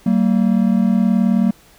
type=tone pair together; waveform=triangle; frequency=191.15 / 230.1 Hz; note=G3 / A#3; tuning=-43 / -22 cents; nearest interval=minor third; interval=321 cents; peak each=-13 dBFS; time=0.06-1.51 s; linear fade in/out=5 ms; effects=pink hiss -49 dBFS RMS until 1.78 s